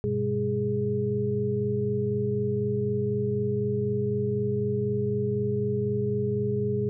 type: tone cluster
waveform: sine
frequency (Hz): 100.8 / 124.8 / 202.7 / 415.4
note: G2 / B2 / G#3 / G#4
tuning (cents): +49 / +19 / -42 / 0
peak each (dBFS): -34 / -29 / -31 / -27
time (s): 0.04-6.89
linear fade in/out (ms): 0
effects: none